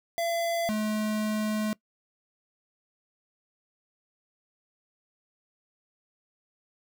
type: tone pair in turn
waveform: square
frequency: 677 / 214.2 Hz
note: E5 / A3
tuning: +46 / -46 cents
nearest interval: octave + minor sixth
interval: 1992 cents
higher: first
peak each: -27 dBFS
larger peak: neither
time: 0.18-0.69 / 0.69-1.73 s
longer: second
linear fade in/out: 0 ms
effects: noise-tail reverb RT60 0.1 s tail -22 dB re dry